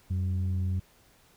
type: tone pair together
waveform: sine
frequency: 90.4 / 191.55 Hz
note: F#2 / G3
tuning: -40 / -40 cents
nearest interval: octave + minor second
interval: 1300 cents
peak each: -25 / -35 dBFS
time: 0.1-0.8 s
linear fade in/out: 10 ms
effects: tanh soft clip ceiling -22 dBFS + pink hiss -61 dBFS RMS until 1.36 s